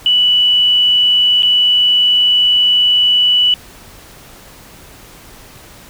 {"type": "tone with dropouts", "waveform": "sine", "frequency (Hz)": 2960, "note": "F#7", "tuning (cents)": 0, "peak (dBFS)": -8, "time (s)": [0.06, 3.54], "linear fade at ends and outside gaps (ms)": 1, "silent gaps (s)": [1.423, 1.431], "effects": ["pink hiss -39 dBFS RMS until 5.89 s"]}